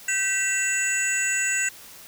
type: tone cluster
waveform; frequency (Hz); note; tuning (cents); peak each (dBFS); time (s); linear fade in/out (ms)
sine; 1544 / 1959 / 2700 / 6850 / 7800; G6 / B6 / E7 / A8 / B8; -27 / -15 / +41 / -47 / -23; -28; 0.08-1.69; 5
effects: white hiss -45 dBFS RMS until 2.07 s